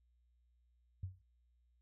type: tone with exponential decay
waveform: sine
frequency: 92.8 Hz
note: F#2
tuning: 6 cents sharp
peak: -36 dBFS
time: 1.03-1.22 s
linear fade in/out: 5 ms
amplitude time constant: 41 ms
effects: added 60 Hz sine -70 dBFS peak until 1.81 s